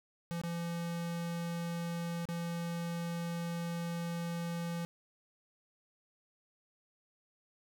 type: tone with dropouts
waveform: square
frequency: 170 Hz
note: F3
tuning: 46 cents flat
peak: -36 dBFS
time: 0.31-4.85 s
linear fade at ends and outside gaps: 0 ms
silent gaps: 0.415-0.436 / 2.254-2.288 s
effects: none